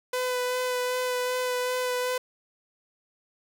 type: tone with vibrato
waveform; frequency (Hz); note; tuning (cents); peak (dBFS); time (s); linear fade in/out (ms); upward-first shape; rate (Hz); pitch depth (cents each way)
sawtooth; 501; B4; +25; -22; 0.13-2.18; 5; sine; 2.6; 14
effects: none